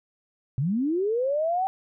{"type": "linear sweep", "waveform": "sine", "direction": "up", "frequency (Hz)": [119.6, 778], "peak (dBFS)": -22, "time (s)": [0.58, 1.67], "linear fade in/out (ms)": 0, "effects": []}